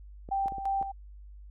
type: clicks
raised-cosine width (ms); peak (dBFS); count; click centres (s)
2; -30; 5; 0.289 / 0.459 / 0.522 / 0.583 / 0.814
type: tone with tremolo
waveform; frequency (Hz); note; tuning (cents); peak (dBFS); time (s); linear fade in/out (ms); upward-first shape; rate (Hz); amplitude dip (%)
sine; 784; G5; 0; -26; 0.31-0.92; 10; square; 2.9; 60
effects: added 50 Hz sine -45 dBFS peak until 1.5 s